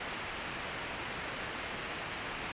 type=low-pass noise; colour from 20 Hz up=white; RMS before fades=-40 dBFS; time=0-2.52 s; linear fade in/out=5 ms; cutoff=2800 Hz; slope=24 dB/octave; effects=resampled to 8000 Hz